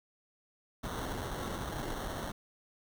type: noise with sample-and-hold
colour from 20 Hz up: pink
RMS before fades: -38 dBFS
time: 0.83-2.32 s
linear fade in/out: 10 ms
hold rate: 2450 Hz
effects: none